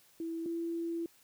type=tone pair in turn; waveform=sine; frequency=329.6 / 335.2 Hz; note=E4 / E4; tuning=0 / +29 cents; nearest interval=unison; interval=29 cents; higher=second; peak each=-35 / -33 dBFS; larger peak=second; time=0.2-0.46 / 0.46-1.06 s; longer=second; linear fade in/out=2 ms; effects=white hiss -64 dBFS RMS until 1.23 s